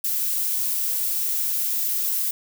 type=noise; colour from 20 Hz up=violet; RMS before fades=-24 dBFS; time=0.04-2.31 s; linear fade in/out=5 ms; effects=none